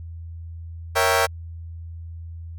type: chord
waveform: 20% pulse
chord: A# diminished seventh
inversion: none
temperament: equal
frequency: 466.2 / 554.4 / 659.3 / 784 Hz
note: A#4 / C#5 / E5 / G5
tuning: 0 / 0 / 0 / 0 cents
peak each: -18 dBFS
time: 0.95-1.27 s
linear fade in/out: 20 ms
effects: added 83 Hz sine -33 dBFS peak until 2.58 s